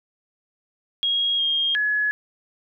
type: tone with pitch steps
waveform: sine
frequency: 3281 / 3229 / 1695 Hz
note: G#7 / G#7 / G#6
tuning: -22 / -49 / +35 cents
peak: -19 dBFS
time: 1.03-2.11 s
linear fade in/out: 0 ms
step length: 360 ms
effects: none